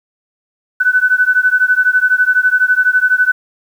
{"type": "beating tone pair", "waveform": "sine", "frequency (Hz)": [1495, 1507], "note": ["F#6", "F#6"], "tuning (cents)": [17, 31], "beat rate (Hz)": 12, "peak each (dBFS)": -12, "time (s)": [0.8, 3.32], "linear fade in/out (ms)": 10, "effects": ["7-bit"]}